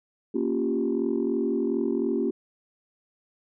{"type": "chord", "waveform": "sine", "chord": "G half-diminished seventh", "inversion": "first", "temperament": "equal", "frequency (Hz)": [233.1, 277.2, 349.2, 392], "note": ["Bb3", "Db4", "F4", "G4"], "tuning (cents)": [0, 0, 0, 0], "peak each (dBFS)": -28, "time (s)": [0.34, 2.31], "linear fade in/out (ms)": 10, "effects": ["tanh soft clip ceiling -15 dBFS"]}